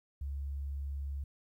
sine tone, 69.9 Hz, C#2, 15 cents sharp, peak -35 dBFS, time 0.21-1.24 s, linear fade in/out 5 ms, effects 12-bit

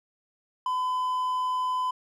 triangle tone with ADSR envelope, 1011 Hz, B5, 40 cents sharp, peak -21 dBFS, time 0.66-1.91 s, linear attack 3 ms, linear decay 6 ms, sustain -2 dB, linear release 6 ms, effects none

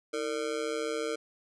square tone with amplitude modulation, 455.5 Hz, A#4, 40 cents flat, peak -27 dBFS, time 0.13-1.16 s, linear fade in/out 10 ms, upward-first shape sine, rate 134 Hz, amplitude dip 100%, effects resampled to 22050 Hz

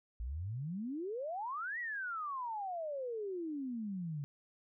sine exponential two-way sweep, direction up then down, 54.1 to 1975.5 to 138.8 Hz, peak -37 dBFS, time 0.2-4.24 s, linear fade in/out 0 ms, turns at 1.79 s, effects none

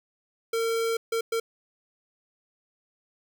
square tone bursts at uneven times, 456.1 Hz, A#4, 38 cents flat, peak -25 dBFS, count 3, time 0.53-0.97 / 1.12-1.21 / 1.32-1.4 s, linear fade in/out 5 ms, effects none

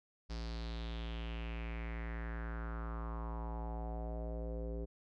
square tone with low-pass filter sweep, 56.9 Hz, A#1, 41 cents flat, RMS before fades -41 dBFS, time 0.29-4.86 s, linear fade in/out 20 ms, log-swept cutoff 5000 to 450 Hz, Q 4, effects none

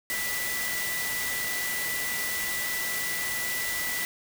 sine tone in noise, 1975.5 Hz, B6, in tune, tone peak -31 dBFS, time 0.1-4.05 s, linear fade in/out 0 ms, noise white, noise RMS -32 dBFS, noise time 0.1-4.05 s, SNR -2 dB, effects none

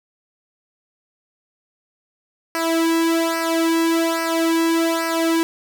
sawtooth tone with flanger, 329.6 Hz, E4, in tune, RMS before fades -19 dBFS, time 2.55-5.43 s, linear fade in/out 0 ms, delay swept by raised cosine 0.28 to 1.68 ms, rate 1.2 Hz, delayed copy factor -0.85, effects none

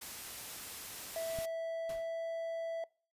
white noise, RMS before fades -45 dBFS, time 0.01-1.46 s, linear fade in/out 10 ms
triangle tone with pitch glide, 657 to 660.8 Hz, E5 to E5, -6 to +4 cents, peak -33 dBFS, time 1.16-2.84 s, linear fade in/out 2 ms, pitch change +10 cents, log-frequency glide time 1.47-2.25 s
click, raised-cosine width 5 ms, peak -32 dBFS, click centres 1.388 s
pink noise with exponential decay, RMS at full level -46 dBFS, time 1.89-2.15 s, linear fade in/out 5 ms, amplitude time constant 55 ms
effects noise-tail reverb RT60 0.4 s tail -24 dB re dry + resampled to 32000 Hz

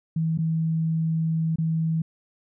sine tone with dropouts, 161.6 Hz, E3, 34 cents flat, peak -21 dBFS, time 0.16-2.02 s, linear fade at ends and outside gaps 5 ms, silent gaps 0.376-0.386 / 1.559-1.584 s, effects none

